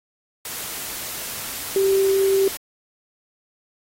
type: tone in noise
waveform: sine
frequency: 388.9 Hz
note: G4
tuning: 14 cents flat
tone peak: -15 dBFS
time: 1.76-2.48 s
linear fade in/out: 2 ms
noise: white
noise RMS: -31 dBFS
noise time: 0.45-2.57 s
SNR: +13 dB
effects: AAC 48 kbps